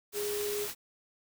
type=tone in noise; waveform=sine; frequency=413.6 Hz; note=G#4; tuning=7 cents flat; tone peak=-32 dBFS; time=0.13-0.68 s; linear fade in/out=50 ms; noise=white; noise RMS=-38 dBFS; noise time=0.12-0.75 s; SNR=+3 dB; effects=none